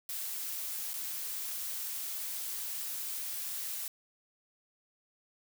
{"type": "noise with dropouts", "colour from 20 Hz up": "blue", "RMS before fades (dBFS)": -38, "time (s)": [0.09, 3.88], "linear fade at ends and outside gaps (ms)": 2, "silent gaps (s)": [0.934, 0.939], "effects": []}